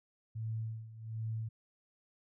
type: tone with tremolo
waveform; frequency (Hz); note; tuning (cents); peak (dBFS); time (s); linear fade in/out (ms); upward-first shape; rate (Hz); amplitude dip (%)
sine; 111.4; A2; +22; -34; 0.35-1.49; 10; sine; 1.3; 80
effects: none